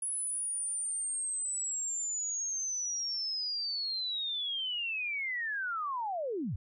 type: linear sweep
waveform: sine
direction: down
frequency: 10320 to 71.8 Hz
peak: -32 dBFS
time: 0.02-6.56 s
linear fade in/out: 5 ms
effects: none